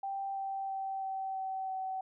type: tone with pitch steps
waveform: sine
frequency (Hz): 784 / 779 / 774.1 / 769.2 / 764.3 / 759.5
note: G5 / G5 / G5 / G5 / G5 / F#5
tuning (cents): 0 / -11 / -22 / -33 / -44 / +45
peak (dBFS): -34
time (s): 0.03-2.01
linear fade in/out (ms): 5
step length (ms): 330
effects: none